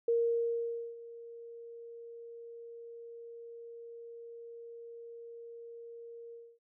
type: tone with ADSR envelope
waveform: sine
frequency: 466.2 Hz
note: A#4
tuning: in tune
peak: -25 dBFS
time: 0.08-6.59 s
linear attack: 4 ms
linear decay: 870 ms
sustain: -20 dB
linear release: 260 ms
effects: none